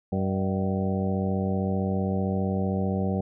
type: harmonic tone with a mistuned harmonic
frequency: 95.4 Hz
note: G2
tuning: 47 cents flat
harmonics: 1 / 2 / 3 / 4 / 5 / 6 / 7 / 8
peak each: -29 / -26 / -38 / -35 / -34 / -36 / -42 / -37 dBFS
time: 0.12-3.21 s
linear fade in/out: 5 ms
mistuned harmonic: 6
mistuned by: +65 cents
effects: none